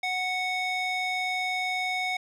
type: tone with band-pass filter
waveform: square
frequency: 739 Hz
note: F#5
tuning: 2 cents flat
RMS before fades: -29 dBFS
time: 0.03-2.17 s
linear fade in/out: 5 ms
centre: 2400 Hz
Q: 1.3
effects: none